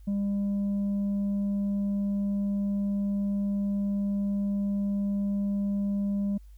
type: tone with tanh clipping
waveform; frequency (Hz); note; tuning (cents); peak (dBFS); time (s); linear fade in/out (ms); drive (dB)
sine; 200.5; G3; +39; -26; 0.07-6.38; 10; 3
effects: added 50 Hz sine -46 dBFS peak until 6.57 s + white hiss -70 dBFS RMS until 6.57 s